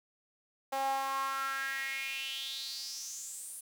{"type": "tone with high-pass filter sweep", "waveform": "sawtooth", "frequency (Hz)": 270.3, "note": "C#4", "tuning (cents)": -44, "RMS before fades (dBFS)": -37, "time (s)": [0.72, 3.61], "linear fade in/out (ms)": 10, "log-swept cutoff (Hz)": [690, 10000], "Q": 5.8, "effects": ["9-bit"]}